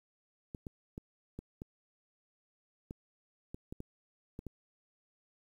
clicks, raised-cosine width 3 ms, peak -29 dBFS, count 11, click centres 0.548 / 0.668 / 0.979 / 1.39 / 1.619 / 2.909 / 3.545 / 3.725 / 3.804 / 4.391 / 4.467 s, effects 10-bit

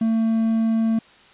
triangle tone, 224.5 Hz, A3, 35 cents sharp, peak -15 dBFS, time 0.01-0.99 s, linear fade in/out 5 ms, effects white hiss -50 dBFS RMS until 1.33 s + resampled to 8000 Hz

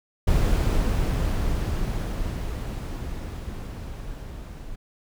brown noise with level ramp, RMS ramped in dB -20 to -38 dBFS, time 0.27-4.76 s, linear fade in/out 10 ms, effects none

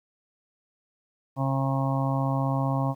harmonic tone, 135.2 Hz, C#3, 43 cents flat, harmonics 1 / 2 / 4 / 5 / 6 / 7 / 8, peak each -25 / -30 / -35 / -34 / -35 / -35 / -35 dBFS, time 1.36-2.95 s, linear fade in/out 50 ms, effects 10-bit

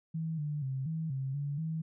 sine tone with pitch steps, 161.4 / 148.6 / 133 / 160.7 / 134 / 143.2 / 160.3 Hz, E3 / D3 / C3 / E3 / C3 / D3 / E3, -36 / +21 / +29 / -44 / +42 / -43 / -48 cents, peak -32 dBFS, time 0.14-1.82 s, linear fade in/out 10 ms, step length 240 ms, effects none

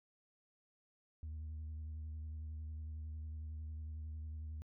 sine tone with vibrato, 77.78 Hz, D#2, in tune, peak -40 dBFS, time 1.23-4.62 s, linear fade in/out 0 ms, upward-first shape sine, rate 11 Hz, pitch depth 31 cents each way, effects tanh soft clip ceiling -41 dBFS

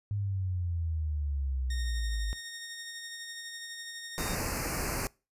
sine exponential sweep, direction down, 103.9 to 51.5 Hz, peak -29 dBFS, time 0.11-2.33 s, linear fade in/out 0 ms
15% pulse tone with tremolo, 1850 Hz, A#6, 14 cents flat, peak -33 dBFS, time 1.7-4.35 s, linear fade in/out 5 ms, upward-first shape sine, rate 12 Hz, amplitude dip 30%
pink band-stop noise, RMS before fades -33 dBFS, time 4.18-5.07 s, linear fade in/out 0 ms, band 2700 to 4400 Hz, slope 96 dB/octave
effects noise-tail reverb RT60 0.3 s tail -24 dB re dry + resampled to 32000 Hz

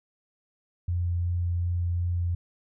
sine tone with vibrato, 87.31 Hz, F2, in tune, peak -24 dBFS, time 0.88-2.35 s, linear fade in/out 5 ms, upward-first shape sine, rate 2.7 Hz, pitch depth 9 cents each way, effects none

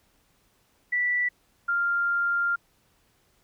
sine tone pair in turn, 1964 / 1395.6 Hz, B6 / F6, -10 / -2 cents, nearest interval tritone, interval 592 cents, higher first, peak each -22 dBFS, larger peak neither, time 0.92-1.29 / 1.68-2.56 s, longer second, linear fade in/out 10 ms, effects pink hiss -66 dBFS RMS until 3.43 s

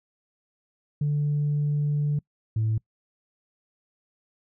sine tone pair in turn, 146.83 / 110 Hz, D3 / A2, 0 / 0 cents, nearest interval perfect fourth, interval 500 cents, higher first, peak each -20 dBFS, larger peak neither, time 1.01-2.19 / 2.56-2.78 s, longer first, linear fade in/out 5 ms, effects noise-tail reverb RT60 0.1 s tail -26 dB re dry + tanh soft clip ceiling -19 dBFS

